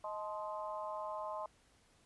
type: harmonic tone with a mistuned harmonic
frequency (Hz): 208.9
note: G#3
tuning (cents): +10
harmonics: 3 / 4 / 5 / 6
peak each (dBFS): -43 / -45 / -43 / -54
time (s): 0.04-1.46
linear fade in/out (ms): 2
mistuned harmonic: 4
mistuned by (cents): +60
effects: pink hiss -69 dBFS RMS until 2.05 s + resampled to 24000 Hz